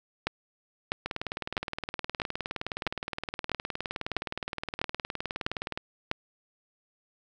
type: two click trains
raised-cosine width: 0.3 ms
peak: -11 / -16 dBFS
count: 10 / 92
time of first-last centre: 0.27-6.114 / 1.06-5.775 s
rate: 1.54 / 19.3 Hz
effects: none